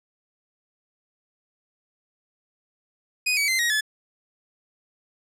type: tone with pitch steps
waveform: sawtooth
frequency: 2493 / 2273 / 2072 / 1889.3 / 1722.6 Hz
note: D#7 / C#7 / C7 / A#6 / A6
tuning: +3 / +43 / -17 / +23 / -37 cents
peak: -17 dBFS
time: 3.26-3.81 s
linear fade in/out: 10 ms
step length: 110 ms
effects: low-pass 12000 Hz 12 dB/octave